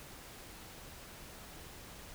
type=silence; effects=pink hiss -51 dBFS RMS until 2.14 s